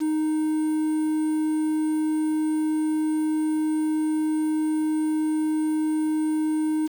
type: tone with quantisation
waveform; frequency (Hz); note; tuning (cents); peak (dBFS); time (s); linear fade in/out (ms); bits
triangle; 310.4; D#4; -4; -19; 0-6.88; 20; 7
effects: none